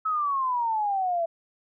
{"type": "exponential sweep", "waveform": "sine", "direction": "down", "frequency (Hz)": [1300, 659.3], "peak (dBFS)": -23, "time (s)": [0.05, 1.26], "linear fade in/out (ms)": 10, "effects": []}